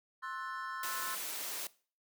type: chord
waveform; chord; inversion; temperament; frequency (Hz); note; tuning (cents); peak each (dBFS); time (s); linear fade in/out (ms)
triangle; F# half-diminished seventh; second; equal with one note detuned; 1056.2 / 1318.5 / 1480 / 1760; C6 / E6 / F#6 / A6; +16 / 0 / 0 / 0; -40 / -43 / -44 / -44; 0.22-1.16; 20
type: noise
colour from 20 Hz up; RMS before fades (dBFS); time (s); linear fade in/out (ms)
white; -40; 0.83-1.67; 2
effects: noise-tail reverb RT60 0.4 s tail -20 dB re dry + high-pass 300 Hz 12 dB/octave